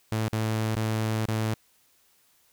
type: tone with dropouts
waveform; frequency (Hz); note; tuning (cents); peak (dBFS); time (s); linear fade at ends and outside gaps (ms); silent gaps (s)
sawtooth; 110; A2; 0; -21; 0.12-1.54; 0; 0.282-0.329 / 0.751-0.765 / 1.257-1.285
effects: white hiss -64 dBFS RMS until 2.52 s